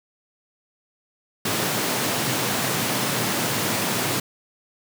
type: high-pass noise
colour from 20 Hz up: pink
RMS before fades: -24 dBFS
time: 1.45-4.2 s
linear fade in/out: 5 ms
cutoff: 110 Hz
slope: 48 dB/octave
effects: none

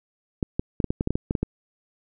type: clicks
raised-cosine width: 3 ms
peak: -10 dBFS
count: 12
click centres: 0.428 / 0.595 / 0.802 / 0.843 / 0.905 / 1.009 / 1.074 / 1.106 / 1.155 / 1.309 / 1.352 / 1.43 s
effects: none

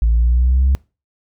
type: exponential sweep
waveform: sine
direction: up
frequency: 55 to 68 Hz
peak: -9 dBFS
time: 0.02-0.75 s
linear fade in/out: 0 ms
effects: noise-tail reverb RT60 0.3 s tail -25 dB re dry + tanh soft clip ceiling -8 dBFS

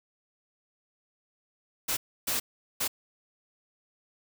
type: noise bursts at uneven times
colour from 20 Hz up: white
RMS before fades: -29 dBFS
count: 3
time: 1.88-1.97 / 2.27-2.4 / 2.8-2.88 s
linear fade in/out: 10 ms
effects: none

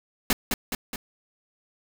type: noise with echo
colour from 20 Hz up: pink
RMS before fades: -21 dBFS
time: 0.3-0.33 s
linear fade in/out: 2 ms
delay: 210 ms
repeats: 3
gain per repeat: -4 dB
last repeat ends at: 0.96 s
effects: none

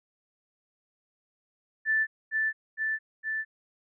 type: tone with echo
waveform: sine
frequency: 1760 Hz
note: A6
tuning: in tune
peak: -22 dBFS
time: 1.85-2.07 s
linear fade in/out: 50 ms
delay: 460 ms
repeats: 3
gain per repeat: -2 dB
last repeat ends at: 3.45 s
effects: none

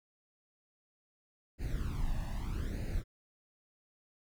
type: noise with flanger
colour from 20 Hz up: brown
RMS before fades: -35 dBFS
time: 1.58-3.04 s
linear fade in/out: 50 ms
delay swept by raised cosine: 0.44 to 1.13 ms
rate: 0.79 Hz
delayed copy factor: +0.8
effects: none

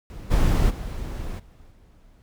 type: noise with level steps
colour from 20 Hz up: brown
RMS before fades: -37 / -19 / -31 / -49 / -52 dBFS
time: 0.1-2.22 s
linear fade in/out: 0 ms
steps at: 0.3 / 0.69 / 1.38 / 1.7 s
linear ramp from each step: 20 ms
effects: none

